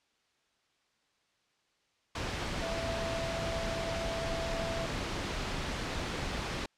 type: tone in noise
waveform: sine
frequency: 664 Hz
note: E5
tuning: 12 cents sharp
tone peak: -36 dBFS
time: 2.62-4.86 s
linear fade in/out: 5 ms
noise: pink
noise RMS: -35 dBFS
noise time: 2.15-6.66 s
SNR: -4 dB
effects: white hiss -73 dBFS RMS until 6.77 s + low-pass 5000 Hz 12 dB/octave